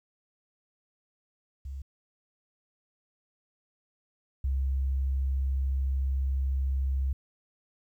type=tone pair in turn; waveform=sine; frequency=68 / 66.91 Hz; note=C#2 / C2; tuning=-33 / +39 cents; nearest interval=unison; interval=28 cents; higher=first; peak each=-35 / -25 dBFS; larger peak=second; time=1.65-1.82 / 4.44-7.13 s; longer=second; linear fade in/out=5 ms; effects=11-bit